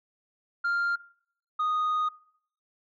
sine tone pair in turn, 1396 / 1240.4 Hz, F6 / D#6, -1 / -6 cents, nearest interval major second, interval 205 cents, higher first, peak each -22 / -22 dBFS, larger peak neither, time 0.64-0.96 / 1.59-2.09 s, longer second, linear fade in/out 10 ms, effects noise-tail reverb RT60 0.6 s tail -21 dB re dry + tanh soft clip ceiling -23 dBFS

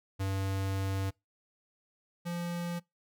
square tone pair in turn, 96.8 / 172.86 Hz, G2 / F3, -21 / -17 cents, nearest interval minor seventh, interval 1004 cents, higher second, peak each -31 / -34 dBFS, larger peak first, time 0.19-1.11 / 2.25-2.8 s, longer first, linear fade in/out 20 ms, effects noise-tail reverb RT60 0.2 s tail -24 dB re dry

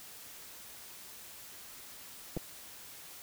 clicks, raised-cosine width 2 ms, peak -23 dBFS, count 2, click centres 2.367 / 2.373 s, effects white hiss -50 dBFS RMS until 3.22 s

